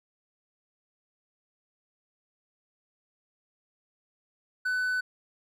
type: tone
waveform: triangle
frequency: 1500 Hz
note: F#6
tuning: 23 cents sharp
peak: -24 dBFS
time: 4.65-5.01 s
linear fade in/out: 10 ms
effects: none